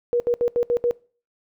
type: tone bursts at uneven times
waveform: sine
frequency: 479.9 Hz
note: B4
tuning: 50 cents flat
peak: -17 dBFS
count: 6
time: 0.13-0.2 / 0.27-0.34 / 0.41-0.48 / 0.56-0.63 / 0.7-0.77 / 0.84-0.91 s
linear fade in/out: 0 ms
effects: noise-tail reverb RT60 0.4 s tail -23 dB re dry